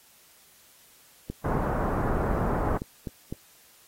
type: click train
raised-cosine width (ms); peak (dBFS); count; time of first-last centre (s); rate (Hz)
3; -19; 9; 1.3-3.325; 3.95
type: low-pass noise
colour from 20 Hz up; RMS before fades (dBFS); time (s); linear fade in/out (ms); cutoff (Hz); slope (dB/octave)
pink; -27; 1.44-2.78; 10; 1300; 24
effects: white hiss -57 dBFS RMS until 3.87 s + AAC 48 kbps